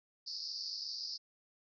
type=band-pass noise; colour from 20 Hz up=white; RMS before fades=-42 dBFS; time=0.26-1.18 s; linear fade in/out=20 ms; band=4500 to 5200 Hz; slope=96 dB/octave; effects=none